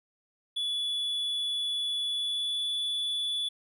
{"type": "tone with pitch glide", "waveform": "triangle", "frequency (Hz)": [3426, 3446], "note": ["A7", "A7"], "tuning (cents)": [-47, -37], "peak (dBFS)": -27, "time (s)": [0.56, 3.49], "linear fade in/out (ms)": 10, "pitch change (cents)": 10, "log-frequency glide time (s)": [2.09, 2.66], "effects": []}